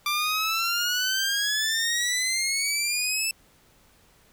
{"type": "exponential sweep", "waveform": "15% pulse", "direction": "up", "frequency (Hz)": [1174.7, 2652], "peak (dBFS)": -17, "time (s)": [0.06, 3.31], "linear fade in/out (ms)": 2, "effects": ["pink hiss -59 dBFS RMS until 4.32 s"]}